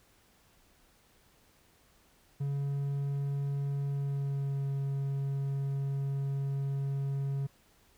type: tone with pitch glide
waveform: triangle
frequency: 140.3 to 138.13 Hz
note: C#3 to C#3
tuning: +21 to -6 cents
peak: -28 dBFS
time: 2.4-7.47 s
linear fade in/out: 10 ms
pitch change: -27 cents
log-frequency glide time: 3.89-4.69 s
effects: pink hiss -65 dBFS RMS until 7.97 s